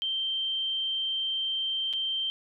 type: tone with dropouts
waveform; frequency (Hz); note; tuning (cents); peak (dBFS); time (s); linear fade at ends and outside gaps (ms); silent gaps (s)
sine; 3136; G7; 0; -27; 0.02-2.3; 0; 1.929-1.935
effects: none